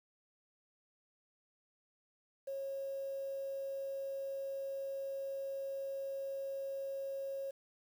triangle tone, 546 Hz, C#5, 26 cents flat, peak -34 dBFS, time 2.47-7.51 s, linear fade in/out 10 ms, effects tanh soft clip ceiling -36 dBFS + 10-bit

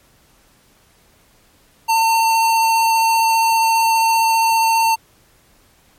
square tone with vibrato, 903 Hz, A5, 45 cents sharp, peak -13 dBFS, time 1.88-4.96 s, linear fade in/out 20 ms, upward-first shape sine, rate 15 Hz, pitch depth 10 cents each way, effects pink hiss -54 dBFS RMS until 5.98 s + MP3 64 kbps

